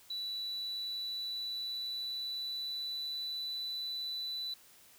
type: tone with pitch glide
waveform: sine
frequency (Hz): 3951 to 3981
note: B7 to B7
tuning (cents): 0 to +13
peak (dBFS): -34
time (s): 0.1-4.54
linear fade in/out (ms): 5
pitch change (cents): +13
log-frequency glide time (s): 0.42-3.73
effects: tanh soft clip ceiling -34 dBFS + white hiss -60 dBFS RMS until 4.98 s